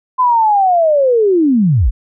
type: linear sweep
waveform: sine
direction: down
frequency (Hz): 1028 to 36.71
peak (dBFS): -8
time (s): 0.18-1.91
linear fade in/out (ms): 20
effects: none